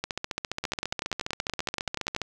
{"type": "two click trains", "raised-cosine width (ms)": 0.2, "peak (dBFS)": [-12, -12], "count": [33, 17], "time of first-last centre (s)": [[0.04, 2.217], [0.64, 2.164]], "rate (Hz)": [14.7, 10.5], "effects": []}